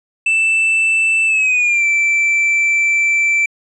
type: tone with pitch glide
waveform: triangle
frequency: 2650 to 2334 Hz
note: E7 to D7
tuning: +9 to -11 cents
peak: -10 dBFS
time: 0.26-3.46 s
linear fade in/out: 5 ms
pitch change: -220 cents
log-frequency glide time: 1.26-1.85 s
effects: resampled to 24000 Hz